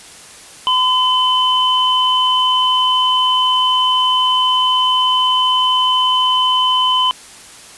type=tone pair together; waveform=sine; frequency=1016 / 3040 Hz; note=B5 / F#7; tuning=+49 / +46 cents; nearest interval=octave + perfect fifth; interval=1897 cents; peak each=-14 dBFS; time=0.67-7.11 s; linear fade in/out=0 ms; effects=white hiss -38 dBFS RMS until 7.77 s + resampled to 24000 Hz